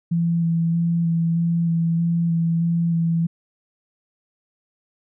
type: tone with vibrato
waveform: sine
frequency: 167.5 Hz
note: E3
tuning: 28 cents sharp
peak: -17 dBFS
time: 0.11-3.27 s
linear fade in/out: 10 ms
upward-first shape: square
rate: 1.6 Hz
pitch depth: 13 cents each way
effects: none